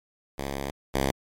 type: tone pair in turn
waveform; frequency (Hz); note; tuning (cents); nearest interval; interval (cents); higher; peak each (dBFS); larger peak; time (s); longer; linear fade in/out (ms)
5% pulse; 69.1 / 67.99; C#2 / C#2; -5 / -33; unison; 28; first; -19 / -12; second; 0.38-0.71 / 0.94-1.11; first; 5
effects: MP3 64 kbps